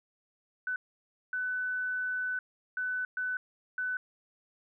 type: tone bursts at uneven times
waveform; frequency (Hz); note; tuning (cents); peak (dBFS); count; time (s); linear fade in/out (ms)
sine; 1500; F#6; +23; -30; 5; 0.67-0.76 / 1.33-2.39 / 2.77-3.05 / 3.17-3.37 / 3.78-3.97; 2
effects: none